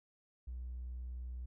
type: tone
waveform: triangle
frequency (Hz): 61.74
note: B1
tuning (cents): 0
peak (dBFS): -37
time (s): 0.47-1.46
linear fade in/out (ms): 10
effects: tanh soft clip ceiling -38 dBFS